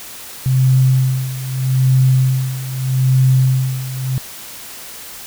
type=tone with tremolo; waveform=sine; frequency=130.4 Hz; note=C3; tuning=5 cents flat; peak=-8 dBFS; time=0.46-4.18 s; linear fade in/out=0 ms; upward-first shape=sine; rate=0.8 Hz; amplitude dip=80%; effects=white hiss -33 dBFS RMS until 5.26 s